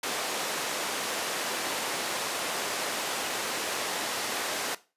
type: band-pass noise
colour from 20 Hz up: pink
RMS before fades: -32 dBFS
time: 0.03-4.75 s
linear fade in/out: 5 ms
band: 420 to 11000 Hz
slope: 12 dB/octave
effects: noise-tail reverb RT60 0.3 s tail -17 dB re dry + resampled to 32000 Hz